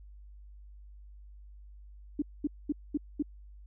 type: tone bursts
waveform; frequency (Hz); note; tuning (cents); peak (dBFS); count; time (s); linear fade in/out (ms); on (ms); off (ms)
sine; 292.7; D4; -6; -26; 5; 2.19-3.225; 5; 31; 220
effects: added 50 Hz sine -48 dBFS peak until 3.66 s